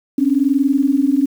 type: tone pair together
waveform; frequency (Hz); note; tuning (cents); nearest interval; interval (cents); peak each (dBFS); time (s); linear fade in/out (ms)
sine; 265.8 / 286.6; C4 / D4; +27 / -42; minor second; 131; -15; 0.18-1.26; 5
effects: 7-bit